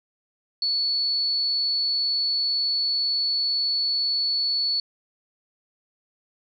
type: tone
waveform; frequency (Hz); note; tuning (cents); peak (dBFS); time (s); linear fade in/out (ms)
sine; 4429; C#8; -2; -21; 0.62-4.8; 2
effects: none